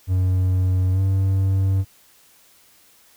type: tone with pitch glide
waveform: triangle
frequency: 92.5 to 96.09 Hz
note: F#2 to G2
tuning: 0 to -34 cents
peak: -14 dBFS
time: 0.07-1.85 s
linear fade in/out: 50 ms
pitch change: +66 cents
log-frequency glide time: 0.92-1 s
effects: white hiss -54 dBFS RMS until 3.16 s